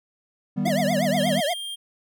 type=chord; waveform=triangle; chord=Eb augmented; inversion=none; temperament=equal with one note detuned; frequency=155.56 / 196 / 245.2 Hz; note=Eb3 / G3 / B3; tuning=0 / 0 / -12 cents; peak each=-27 / -23 / -25 dBFS; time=0.56-1.41 s; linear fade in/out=20 ms
type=tone with exponential growth; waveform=sine; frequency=319.1 Hz; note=D#4; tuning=44 cents sharp; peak=-26 dBFS; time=0.57-0.68 s; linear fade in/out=0 ms; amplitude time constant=23 ms
type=tone with vibrato; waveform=square; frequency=635 Hz; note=D#5; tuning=35 cents sharp; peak=-23 dBFS; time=0.65-1.54 s; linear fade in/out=10 ms; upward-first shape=triangle; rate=8.4 Hz; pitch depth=260 cents each way
type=tone; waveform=square; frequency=3200 Hz; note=G7; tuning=35 cents sharp; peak=-31 dBFS; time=1.16-1.76 s; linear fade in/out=20 ms
effects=none